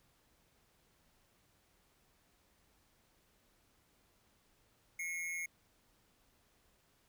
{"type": "tone with amplitude modulation", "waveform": "square", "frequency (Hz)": 2169, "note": "C#7", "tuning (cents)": -38, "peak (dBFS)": -36, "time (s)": [4.99, 5.46], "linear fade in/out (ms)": 5, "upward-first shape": "sine", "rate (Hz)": 167, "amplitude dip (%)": 60, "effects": ["pink hiss -72 dBFS RMS until 7.08 s"]}